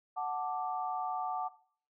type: chord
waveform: sine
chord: D major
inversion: first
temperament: equal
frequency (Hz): 740 / 880 / 1174.7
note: F#5 / A5 / D6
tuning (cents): 0 / 0 / 0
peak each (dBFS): -35 / -38 / -39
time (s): 0.16-1.49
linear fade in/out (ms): 20
effects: noise-tail reverb RT60 0.5 s tail -17 dB re dry